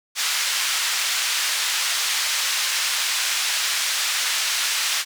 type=band-pass noise; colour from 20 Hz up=white; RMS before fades=-23 dBFS; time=0.15-5.05 s; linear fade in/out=50 ms; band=1400 to 6000 Hz; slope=12 dB/octave; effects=none